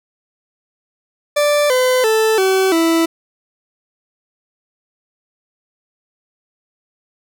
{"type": "tone with pitch steps", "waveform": "40% pulse", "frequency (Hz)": [587.3, 508.3, 440, 380.8, 329.6], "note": ["D5", "B4", "A4", "F#4", "E4"], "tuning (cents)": [0, 50, 0, 50, 0], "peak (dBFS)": -11, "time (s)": [1.36, 3.06], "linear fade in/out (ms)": 10, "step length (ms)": 340, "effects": []}